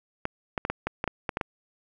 clicks, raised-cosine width 0.5 ms, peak -12 dBFS, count 10, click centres 0.254 / 0.578 / 0.651 / 0.7 / 0.87 / 1.041 / 1.077 / 1.292 / 1.371 / 1.412 s, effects none

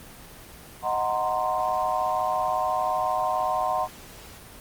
sine chord, C half-diminished seventh, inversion first, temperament equal, 622.3 / 740 / 932.3 / 1046.5 Hz, Eb5 / Gb5 / Bb5 / C6, 0 / 0 / 0 / 0 cents, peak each -30 / -26 / -30 / -28 dBFS, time 0.82-3.88 s, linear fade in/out 50 ms, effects pink hiss -45 dBFS RMS until 4.6 s + Opus 24 kbps

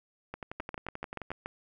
two click trains, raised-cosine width 0.5 ms, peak -21 / -23 dBFS, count 7 / 12, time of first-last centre 0.6-1.46 / 0.34-1.305 s, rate 6.98 / 11.4 Hz, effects none

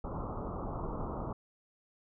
pink low-pass noise, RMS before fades -38 dBFS, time 0.04-1.33 s, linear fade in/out 5 ms, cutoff 1300 Hz, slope 96 dB/octave, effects none

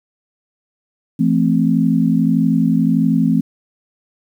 sine chord, A minor, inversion second, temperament equal with one note detuned, 168.28 / 220 / 261.6 Hz, E3 / A3 / C4, +36 / 0 / 0 cents, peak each -16 dBFS, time 1.19-3.41 s, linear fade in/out 10 ms, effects 8-bit

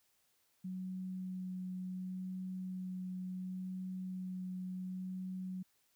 sine tone with vibrato, 185 Hz, F#3, in tune, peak -39 dBFS, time 0.64-5.63 s, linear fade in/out 10 ms, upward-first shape sine, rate 0.7 Hz, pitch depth 9 cents each way, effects white hiss -75 dBFS RMS until 5.95 s

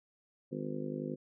harmonic tone, 51 Hz, G#1, 31 cents flat, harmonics 3 / 4 / 5 / 6 / 7 / 8 / 9 / 10, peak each -42 / -44 / -40 / -51 / -42 / -52 / -47 / -45 dBFS, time 0.51-1.16 s, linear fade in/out 20 ms, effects none

